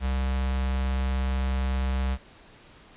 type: tone with notch filter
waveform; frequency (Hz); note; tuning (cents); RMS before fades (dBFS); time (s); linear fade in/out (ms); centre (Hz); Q
square; 65.41; C2; 0; -26; 0-2.18; 50; 360; 1.3
effects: pink hiss -52 dBFS RMS until 2.96 s + resampled to 8000 Hz